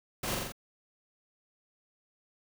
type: noise with echo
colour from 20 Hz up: pink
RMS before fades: -35 dBFS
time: 0.23-0.35 s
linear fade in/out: 5 ms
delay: 43 ms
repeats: 4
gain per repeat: -2 dB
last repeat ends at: 0.522 s
effects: none